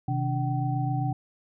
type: tone cluster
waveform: sine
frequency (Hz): 129 / 156.6 / 290.3 / 763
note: C3 / D#3 / D4 / G5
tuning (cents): -24 / +11 / -20 / -47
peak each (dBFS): -26 / -33 / -34 / -32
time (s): 0.08-1.13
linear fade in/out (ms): 5
effects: none